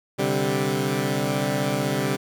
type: chord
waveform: 15% pulse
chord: C suspended second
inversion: none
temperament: equal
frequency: 130.81 / 146.83 / 196 Hz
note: C3 / D3 / G3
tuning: 0 / 0 / 0 cents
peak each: -20 dBFS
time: 0.18-2.17 s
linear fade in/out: 20 ms
effects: none